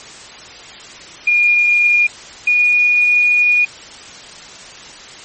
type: tone pair in turn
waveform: sine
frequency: 2424 / 2448 Hz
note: D#7 / D#7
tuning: -46 / -29 cents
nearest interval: unison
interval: 17 cents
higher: second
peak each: -9 dBFS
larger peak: neither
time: 1.27-2.07 / 2.47-3.65 s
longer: second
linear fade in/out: 5 ms
effects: white hiss -35 dBFS RMS until 5.24 s + MP3 32 kbps